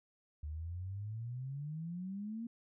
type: exponential sweep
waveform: sine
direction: up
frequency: 73.1 to 236.3 Hz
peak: -39 dBFS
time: 0.43-2.47 s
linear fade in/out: 5 ms
effects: none